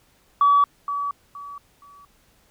sine tone with echo, 1142 Hz, D6, 49 cents flat, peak -12 dBFS, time 0.41-0.64 s, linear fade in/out 2 ms, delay 470 ms, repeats 3, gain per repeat -11 dB, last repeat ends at 2.05 s, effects tanh soft clip ceiling -8 dBFS + pink hiss -60 dBFS RMS until 2.5 s

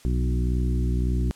harmonic tone with a mistuned harmonic, 61.74 Hz, B1, in tune, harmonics 1 / 2 / 3 / 4 / 5 / 6, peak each -22 / -28 / -32 / -34 / -36 / -38 dBFS, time 0.05-1.31 s, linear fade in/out 0 ms, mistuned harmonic 3, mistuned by -19 cents, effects white hiss -53 dBFS RMS until 1.35 s + low-pass 10000 Hz 12 dB/octave

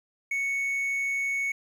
triangle tone, 2217 Hz, C#7, in tune, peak -24 dBFS, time 0.31-1.52 s, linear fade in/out 5 ms, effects 10-bit

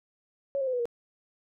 sine tone with pitch steps, 554.4 / 532.7 / 511.9 / 491.9 / 472.7 Hz, C#5 / C5 / C5 / B4 / A#4, 0 / +31 / -38 / -7 / +24 cents, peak -26 dBFS, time 0.55-0.855 s, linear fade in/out 0 ms, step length 61 ms, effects none

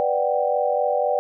sine chord, G major seventh, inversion first, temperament equal, 493.9 / 587.3 / 740 / 784 Hz, B4 / D5 / F#5 / G5, 0 / 0 / 0 / 0 cents, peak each -24 / -22 / -26 / -25 dBFS, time 0-1.19 s, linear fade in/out 0 ms, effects none

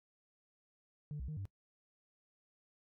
sine tone with pitch steps, 148.1 / 64 / 153.7 / 98.1 Hz, D3 / C2 / D#3 / G2, +15 / -38 / -21 / +2 cents, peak -38 dBFS, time 1.11-1.454 s, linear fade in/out 0 ms, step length 86 ms, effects noise-tail reverb RT60 0.1 s tail -21 dB re dry + tanh soft clip ceiling -37 dBFS

